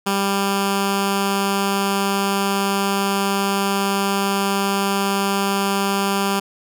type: tone with notch filter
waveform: 10% pulse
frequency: 197.6 Hz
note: G3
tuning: 14 cents sharp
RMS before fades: -20 dBFS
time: 0.06-6.4 s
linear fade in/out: 10 ms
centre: 540 Hz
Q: 1.9
effects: none

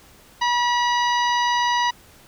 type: harmonic tone with a mistuned harmonic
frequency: 966 Hz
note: B5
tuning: 39 cents flat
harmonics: 1 / 2 / 3 / 4 / 5 / 6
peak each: -19 / -25 / -29 / -31 / -33 / -35 dBFS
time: 0.41-1.91 s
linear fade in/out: 10 ms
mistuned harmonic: 6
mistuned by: +45 cents
effects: pink hiss -50 dBFS RMS until 2.27 s

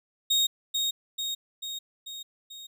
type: tone with echo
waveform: 35% pulse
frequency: 3729 Hz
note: A#7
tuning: in tune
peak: -19 dBFS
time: 0.3-0.47 s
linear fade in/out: 10 ms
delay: 440 ms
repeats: 5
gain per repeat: -4 dB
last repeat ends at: 2.67 s
effects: none

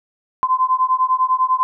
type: beating tone pair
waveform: sine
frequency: 1024 / 1034 Hz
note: C6 / C6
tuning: -38 / -21 cents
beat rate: 10 Hz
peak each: -17 dBFS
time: 0.43-1.63 s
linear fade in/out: 0 ms
effects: none

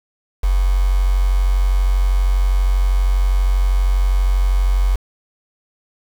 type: tone with quantisation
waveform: sine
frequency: 46.25 Hz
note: F#1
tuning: in tune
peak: -12 dBFS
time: 0.43-4.96 s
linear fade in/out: 10 ms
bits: 5
effects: none

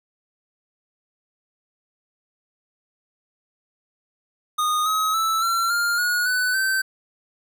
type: tone with pitch steps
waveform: square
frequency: 1233 / 1273.5 / 1315.4 / 1358.6 / 1403.3 / 1449.5 / 1497.1 / 1546.3 Hz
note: D#6 / D#6 / E6 / F6 / F6 / F#6 / F#6 / G6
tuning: -16 / +40 / -4 / -48 / +8 / -36 / +20 / -24 cents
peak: -20 dBFS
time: 4.58-6.82 s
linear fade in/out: 10 ms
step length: 280 ms
effects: none

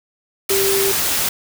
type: tone in noise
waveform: sine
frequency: 392 Hz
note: G4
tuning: in tune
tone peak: -17 dBFS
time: 0.5-0.92 s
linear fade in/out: 5 ms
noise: white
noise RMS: -19 dBFS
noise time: 0.49-1.29 s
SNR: -1 dB
effects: none

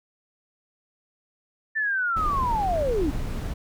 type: linear sweep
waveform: sine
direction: down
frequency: 1790 to 261.2 Hz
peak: -22 dBFS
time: 1.75-3.11 s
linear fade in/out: 20 ms
type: noise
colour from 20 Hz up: brown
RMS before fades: -29 dBFS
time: 2.16-3.54 s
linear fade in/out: 10 ms
effects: none

